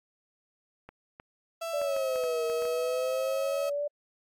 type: clicks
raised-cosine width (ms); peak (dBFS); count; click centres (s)
0.5; -30; 9; 0.89 / 1.199 / 1.816 / 1.965 / 2.159 / 2.238 / 2.499 / 2.622 / 2.653
type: tone with pitch glide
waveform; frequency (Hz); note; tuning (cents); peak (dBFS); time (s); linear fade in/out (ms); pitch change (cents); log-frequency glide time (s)
35% pulse; 664 to 642.9; E5 to E5; +12 to -43; -31; 1.61-3.7; 10; -55; 1.81-1.99
type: exponential two-way sweep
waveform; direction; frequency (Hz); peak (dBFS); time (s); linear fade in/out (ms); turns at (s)
sine; down then up; 590 to 466.2 to 588; -28; 1.73-3.88; 10; 2.45
effects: AAC 64 kbps